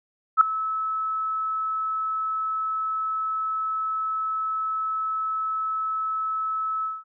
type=tone with ADSR envelope; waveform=sine; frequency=1300 Hz; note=E6; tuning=24 cents flat; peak=-8 dBFS; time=0.37-7.04 s; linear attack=40 ms; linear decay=3 ms; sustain=-16 dB; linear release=200 ms; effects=none